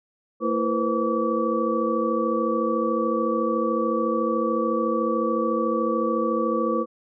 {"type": "tone cluster", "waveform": "sine", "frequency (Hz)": [226.5, 331.9, 482.2, 516, 1148], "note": ["A#3", "E4", "B4", "C5", "D6"], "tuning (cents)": [-50, 12, -41, -24, -40], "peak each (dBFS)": -27, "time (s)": [0.4, 6.86], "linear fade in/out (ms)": 50, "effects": []}